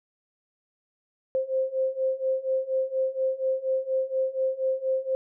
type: beating tone pair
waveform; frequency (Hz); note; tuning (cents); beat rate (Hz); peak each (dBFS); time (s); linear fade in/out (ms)
sine; 523.3 / 527.5; C5 / C5; 0 / +14; 4.2; -28 / -26; 1.35-5.15; 0
effects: none